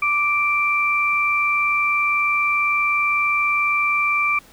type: tone pair together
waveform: sine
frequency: 1173 / 2349 Hz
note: D6 / D7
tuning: -2 / 0 cents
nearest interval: octave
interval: 1202 cents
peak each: -21 / -18 dBFS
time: 0.02-4.39 s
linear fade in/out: 5 ms
effects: pink hiss -49 dBFS RMS until 4.52 s